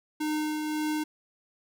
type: tone with tremolo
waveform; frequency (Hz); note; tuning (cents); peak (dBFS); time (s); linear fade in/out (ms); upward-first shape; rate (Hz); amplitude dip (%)
square; 305.7; D#4; -30; -27; 0.2-1.04; 10; triangle; 1.8; 35
effects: none